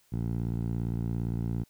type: tone with band-pass filter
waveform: 10% pulse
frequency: 57.5 Hz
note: A#1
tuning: 23 cents flat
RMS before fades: -31 dBFS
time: 0.12-1.64 s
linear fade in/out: 10 ms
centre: 120 Hz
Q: 1.1
effects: white hiss -66 dBFS RMS until 1.69 s